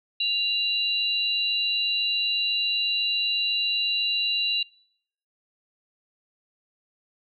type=tone pair together; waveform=sine; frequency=2794 / 3954 Hz; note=F7 / B7; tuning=0 / +1 cents; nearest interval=tritone; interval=601 cents; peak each=-25 dBFS; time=0.2-4.63 s; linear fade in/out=5 ms; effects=noise-tail reverb RT60 0.7 s tail -26 dB re dry